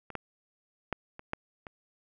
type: clicks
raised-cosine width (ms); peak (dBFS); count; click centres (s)
0.5; -28 / -18 / -15 / -28 / -16 / -27; 6; 0.103 / 0.153 / 0.927 / 1.194 / 1.334 / 1.668
effects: none